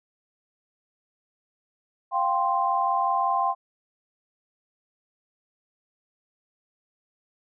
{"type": "chord", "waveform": "sine", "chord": "F suspended second", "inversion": "none", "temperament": "equal", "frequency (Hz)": [698.5, 784, 1046.5], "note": ["F5", "G5", "C6"], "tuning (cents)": [0, 0, 0], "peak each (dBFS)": [-28, -25, -24], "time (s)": [2.11, 3.55], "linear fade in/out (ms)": 50, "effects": []}